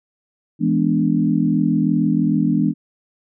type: chord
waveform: sine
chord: E dominant seventh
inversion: none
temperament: equal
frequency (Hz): 164.81 / 207.7 / 246.9 / 293.7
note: E3 / G#3 / B3 / D4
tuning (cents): 0 / 0 / 0 / 0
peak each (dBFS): -20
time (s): 0.59-2.74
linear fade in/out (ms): 50
effects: none